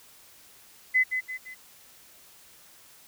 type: tone with echo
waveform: sine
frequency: 2024 Hz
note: B6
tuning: 42 cents sharp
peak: -18 dBFS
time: 0.94-1.04 s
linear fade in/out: 20 ms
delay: 170 ms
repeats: 3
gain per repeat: -7 dB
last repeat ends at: 1.55 s
effects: white hiss -54 dBFS RMS until 3.07 s